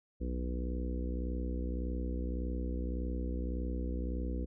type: harmonic tone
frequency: 61.74 Hz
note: B1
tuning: in tune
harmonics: 1 / 3 / 4 / 5 / 6 / 7 / 8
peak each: -34 / -43 / -43 / -44 / -49 / -51 / -47 dBFS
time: 0.2-4.46 s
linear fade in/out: 20 ms
effects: none